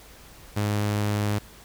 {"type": "tone", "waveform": "sawtooth", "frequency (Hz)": 104, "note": "G#2", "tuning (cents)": 3, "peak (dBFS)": -19, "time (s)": [0.56, 1.39], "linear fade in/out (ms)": 10, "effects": ["added 50 Hz sine -53 dBFS peak until 1.64 s", "pink hiss -49 dBFS RMS until 1.64 s"]}